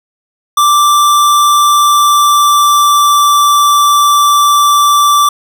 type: tone with pitch glide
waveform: square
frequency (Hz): 1174.7 to 1167.3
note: D6 to D6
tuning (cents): 0 to -11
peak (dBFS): -6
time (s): 0.57-5.29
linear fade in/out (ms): 5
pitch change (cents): -11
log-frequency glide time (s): 1.65-3.38
effects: none